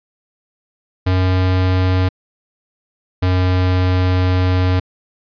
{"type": "tone pair in turn", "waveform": "square", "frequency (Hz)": [92.5, 91.75], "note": ["F#2", "F#2"], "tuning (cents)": [0, -14], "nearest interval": "unison", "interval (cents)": 14, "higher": "first", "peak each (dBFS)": [-13, -13], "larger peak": "neither", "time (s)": [[1.06, 2.09], [3.22, 4.8]], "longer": "second", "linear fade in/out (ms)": 10, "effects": ["resampled to 11025 Hz"]}